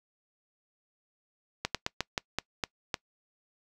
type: slowing click train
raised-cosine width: 0.2 ms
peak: -11 dBFS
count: 8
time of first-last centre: 1.65-2.942 s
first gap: 97 ms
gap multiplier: 1.21
effects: noise-tail reverb RT60 0.1 s tail -24 dB re dry